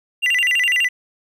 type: tone with vibrato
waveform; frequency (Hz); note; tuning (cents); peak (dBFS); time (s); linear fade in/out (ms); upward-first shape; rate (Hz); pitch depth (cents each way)
triangle; 2352; D7; +2; -13; 0.22-0.89; 20; square; 12; 290
effects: none